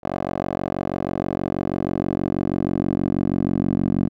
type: tone with band-pass filter sweep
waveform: 10% pulse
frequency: 46.25 Hz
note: F#1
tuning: in tune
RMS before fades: -23 dBFS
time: 0.03-4.09 s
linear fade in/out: 20 ms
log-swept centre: 590 to 240 Hz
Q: 1.6
effects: none